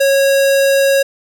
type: tone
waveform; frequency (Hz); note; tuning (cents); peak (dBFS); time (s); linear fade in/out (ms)
square; 549; C#5; -17; -10; 0-1.03; 10
effects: none